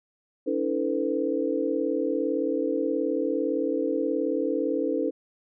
sine tone cluster, 282.2 / 320.5 / 445.9 / 505 Hz, C#4 / E4 / A4 / B4, +31 / -49 / +23 / +39 cents, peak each -29 dBFS, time 0.46-5.11 s, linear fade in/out 20 ms, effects none

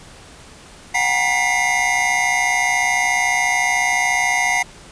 square tone cluster, 729 / 789 / 946 / 1993 / 2127 Hz, F#5 / G5 / A#5 / B6 / C7, -26 / +11 / +25 / +15 / +28 cents, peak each -24 / -27 / -26 / -22 / -20 dBFS, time 0.94-4.63 s, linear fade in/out 10 ms, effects pink hiss -42 dBFS RMS until 4.91 s + resampled to 22050 Hz

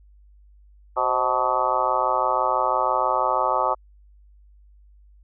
harmonic tone with a mistuned harmonic, 126.1 Hz, B2, 36 cents sharp, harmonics 3 / 4 / 5 / 6 / 7 / 8 / 9 / 10, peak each -34 / -28 / -27 / -29 / -24 / -30 / -25 / -28 dBFS, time 0.96-3.75 s, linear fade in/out 20 ms, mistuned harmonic 4, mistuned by +69 cents, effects added 50 Hz sine -49 dBFS peak until 5.23 s

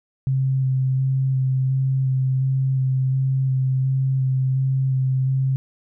sine tone with vibrato, 132.1 Hz, C3, 17 cents sharp, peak -17 dBFS, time 0.27-5.56 s, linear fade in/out 0 ms, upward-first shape square, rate 1.4 Hz, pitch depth 12 cents each way, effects none

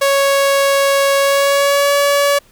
sawtooth tone with pitch glide, 554.4 to 568.3 Hz, C#5 to C#5, 0 to +43 cents, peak -7 dBFS, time 0.01-2.39 s, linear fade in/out 10 ms, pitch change +43 cents, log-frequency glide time 1.19-1.94 s, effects pink hiss -50 dBFS RMS until 2.51 s

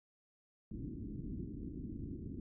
white low-pass noise, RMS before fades -44 dBFS, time 0.71-2.4 s, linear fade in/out 2 ms, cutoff 330 Hz, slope 48 dB/octave, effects none

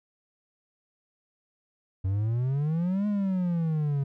triangle exponential two-way sweep, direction up then down, 92.3 to 210.4 to 137 Hz, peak -22 dBFS, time 2.04-4.04 s, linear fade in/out 10 ms, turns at 3.07 s, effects none

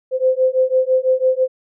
sine beating tone pair, 514 / 520 Hz, C5 / C5, -31 / -11 cents, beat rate 6 Hz, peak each -16 dBFS, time 0.11-1.48 s, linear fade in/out 50 ms, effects none

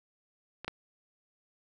clicks, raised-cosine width 0.3 ms, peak -24 / -18 dBFS, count 2, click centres 0.646 / 0.68 s, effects none

